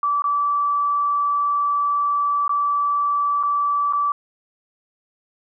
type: tone with dropouts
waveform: sine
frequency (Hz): 1157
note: D6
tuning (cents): -26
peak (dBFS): -17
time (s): 0.03-4.12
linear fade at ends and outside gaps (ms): 2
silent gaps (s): 0.221-0.241 / 2.479-2.493 / 3.429-3.434 / 3.926-3.933
effects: none